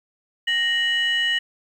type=tone pair together; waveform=sine; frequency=1864.7 / 2942 Hz; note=A#6 / F#7; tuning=0 / -11 cents; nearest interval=minor sixth; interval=789 cents; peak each=-20 dBFS; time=0.47-1.39 s; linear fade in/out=10 ms; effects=tanh soft clip ceiling -14 dBFS + 9-bit